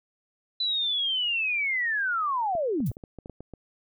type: linear sweep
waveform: sine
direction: down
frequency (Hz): 4011 to 88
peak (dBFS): -24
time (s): 0.6-2.91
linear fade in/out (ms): 5
type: clicks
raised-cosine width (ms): 2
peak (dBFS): -27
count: 10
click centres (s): 2.552 / 2.804 / 2.916 / 2.969 / 3.038 / 3.187 / 3.259 / 3.297 / 3.406 / 3.537
type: noise with exponential decay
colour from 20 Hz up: violet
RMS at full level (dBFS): -37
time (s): 2.86-2.96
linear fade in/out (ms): 5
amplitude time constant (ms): 20
effects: none